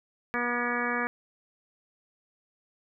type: harmonic tone with a mistuned harmonic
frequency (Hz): 241.5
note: B3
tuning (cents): -39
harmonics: 1 / 2 / 3 / 4 / 5 / 6 / 7 / 8 / 9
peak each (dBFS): -34 / -35 / -38 / -37 / -34 / -38 / -32 / -37 / -37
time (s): 0.34-1.07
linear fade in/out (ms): 0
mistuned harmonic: 9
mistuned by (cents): +63
effects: none